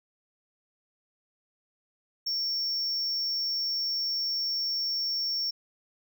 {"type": "tone", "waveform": "triangle", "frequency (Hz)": 5470, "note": "F8", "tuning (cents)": -37, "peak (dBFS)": -26, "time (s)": [2.26, 5.51], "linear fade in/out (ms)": 10, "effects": []}